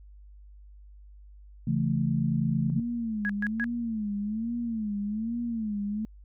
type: chord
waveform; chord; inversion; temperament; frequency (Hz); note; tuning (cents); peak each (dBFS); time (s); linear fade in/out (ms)
sine; A major; first; equal with one note detuned; 138.59 / 167.79 / 220; C#3 / E3 / A3; 0 / +31 / 0; -28; 1.67-2.8; 5
type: tone with vibrato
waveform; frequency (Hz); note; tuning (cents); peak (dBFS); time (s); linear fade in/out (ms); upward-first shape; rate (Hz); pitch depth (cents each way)
sine; 219.8; A3; -2; -28; 2.7-6.05; 0; sine; 1.2; 140
type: tone bursts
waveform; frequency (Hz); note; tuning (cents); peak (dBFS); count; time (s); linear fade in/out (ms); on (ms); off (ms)
sine; 1661.2; G#6; 0; -27; 3; 3.25-3.642; 0; 44; 130
effects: added 50 Hz sine -47 dBFS peak until 6.24 s